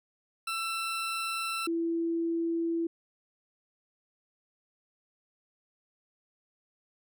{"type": "tone pair in turn", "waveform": ["20% pulse", "sine"], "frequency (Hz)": [1338, 333.4], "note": ["E6", "E4"], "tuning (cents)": [25, 20], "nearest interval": "2 octaves", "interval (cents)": 2405, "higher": "first", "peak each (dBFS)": [-26, -27], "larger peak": "first", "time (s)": [[0.47, 1.67], [1.67, 2.87]], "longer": "neither", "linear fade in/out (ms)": 5, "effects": []}